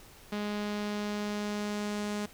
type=tone with low-pass filter sweep; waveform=sawtooth; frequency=207.7 Hz; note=G#3; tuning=in tune; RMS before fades=-34 dBFS; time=0.32-2.26 s; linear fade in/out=5 ms; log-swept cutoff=4200 to 8300 Hz; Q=1.1; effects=pink hiss -54 dBFS RMS until 2.33 s